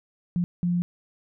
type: tone bursts at uneven times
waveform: sine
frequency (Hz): 175.4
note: F3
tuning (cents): +8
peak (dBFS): -21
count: 2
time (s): 0.36-0.44 / 0.63-0.82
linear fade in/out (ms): 0
effects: none